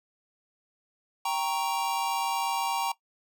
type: chord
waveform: square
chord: G diminished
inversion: none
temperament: equal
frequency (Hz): 784 / 932.3 / 1108.7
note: G5 / Bb5 / Db6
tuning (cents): 0 / 0 / 0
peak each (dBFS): -32 / -30 / -36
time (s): 1.25-2.92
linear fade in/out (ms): 5
effects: noise-tail reverb RT60 0.1 s tail -18 dB re dry